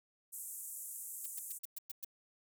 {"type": "band-pass noise", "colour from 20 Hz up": "pink", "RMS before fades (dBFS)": -46, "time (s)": [0.32, 1.59], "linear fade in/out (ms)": 20, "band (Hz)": [7500, 15000], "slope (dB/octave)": 48}
{"type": "noise bursts", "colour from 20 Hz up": "violet", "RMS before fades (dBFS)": -42, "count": 7, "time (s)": [1.24, 2.047], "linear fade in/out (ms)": 5, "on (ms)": 21, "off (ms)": 110}
{"effects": []}